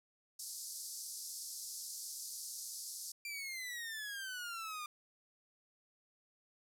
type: band-pass noise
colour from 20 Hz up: pink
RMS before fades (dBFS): -46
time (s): 0.39-3.12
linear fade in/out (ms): 5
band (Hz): 4700 to 13000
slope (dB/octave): 48
type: exponential sweep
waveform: sawtooth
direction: down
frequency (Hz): 2375 to 1200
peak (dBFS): -38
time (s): 3.25-4.86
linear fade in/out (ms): 2
effects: none